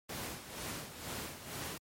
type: noise with tremolo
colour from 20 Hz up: pink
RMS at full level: -40 dBFS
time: 0.09-1.78 s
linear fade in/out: 5 ms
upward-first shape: sine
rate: 2.1 Hz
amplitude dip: 65%
effects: high-pass 80 Hz 12 dB/octave + MP3 64 kbps